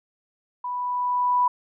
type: tone with level ramp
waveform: sine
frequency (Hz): 987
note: B5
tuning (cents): -1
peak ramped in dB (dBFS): -27 to -16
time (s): 0.64-1.48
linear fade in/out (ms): 5
effects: none